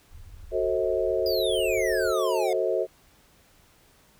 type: low-pass noise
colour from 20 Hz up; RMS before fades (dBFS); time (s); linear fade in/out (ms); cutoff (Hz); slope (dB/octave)
pink; -44; 0.1-2.15; 50; 100; 48
type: chord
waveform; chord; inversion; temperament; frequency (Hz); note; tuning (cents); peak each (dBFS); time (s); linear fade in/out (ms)
sine; F# diminished seventh; none; just; 370 / 444 / 532.8 / 639.4; F#4 / A4 / C5 / Eb5; 0 / +16 / +31 / +47; -28; 0.51-2.87; 50
type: exponential sweep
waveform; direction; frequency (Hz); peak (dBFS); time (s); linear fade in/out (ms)
square; down; 4978 to 700; -30; 1.26-2.53; 2
effects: pink hiss -59 dBFS RMS until 4.19 s